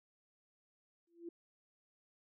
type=tone with exponential growth; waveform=sine; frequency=340.2 Hz; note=F4; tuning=45 cents flat; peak=-40 dBFS; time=1.07-1.29 s; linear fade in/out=5 ms; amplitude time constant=46 ms; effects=none